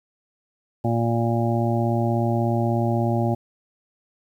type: harmonic tone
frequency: 116.54 Hz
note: A#2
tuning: in tune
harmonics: 1 / 2 / 3 / 5 / 6 / 7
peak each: -22 / -25 / -27 / -29 / -30 / -30 dBFS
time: 0.84-3.35 s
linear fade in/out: 10 ms
effects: 9-bit